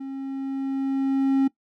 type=tone with level ramp; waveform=triangle; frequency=270.3 Hz; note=C#4; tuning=44 cents flat; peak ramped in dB=-29 to -14 dBFS; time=0-1.48 s; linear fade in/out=10 ms; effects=noise-tail reverb RT60 0.1 s tail -19 dB re dry